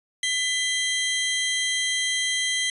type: tone pair together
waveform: sawtooth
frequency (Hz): 2005 / 3183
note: B6 / G7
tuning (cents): +26 / +26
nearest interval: minor sixth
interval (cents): 800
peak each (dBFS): -22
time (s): 0.23-2.7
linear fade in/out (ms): 2
effects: resampled to 24000 Hz